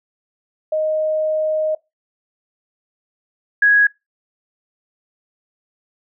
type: tone pair in turn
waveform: sine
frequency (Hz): 622.3 / 1661.3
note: D#5 / G#6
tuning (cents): 0 / 0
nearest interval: octave + perfect fourth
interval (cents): 1700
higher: second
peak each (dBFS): -16 / -9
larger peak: second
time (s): 0.72-1.75 / 3.62-3.87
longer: first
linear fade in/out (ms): 5
effects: noise-tail reverb RT60 0.2 s tail -22 dB re dry